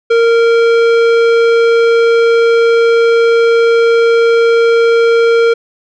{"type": "tone with tanh clipping", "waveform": "sine", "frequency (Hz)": 462.8, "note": "A#4", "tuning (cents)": -13, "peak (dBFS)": -8, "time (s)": [0.1, 5.54], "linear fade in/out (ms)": 10, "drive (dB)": 15, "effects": []}